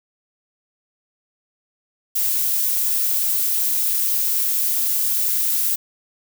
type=noise; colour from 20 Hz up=violet; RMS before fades=-20 dBFS; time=2.15-5.76 s; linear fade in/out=10 ms; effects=none